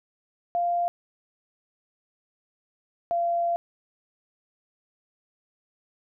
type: tone pair in turn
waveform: sine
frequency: 696 / 686.8 Hz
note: F5 / F5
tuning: -6 / -29 cents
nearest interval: unison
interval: 23 cents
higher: first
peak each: -22 dBFS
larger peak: neither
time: 0.55-0.88 / 3.11-3.56 s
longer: second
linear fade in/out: 0 ms
effects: none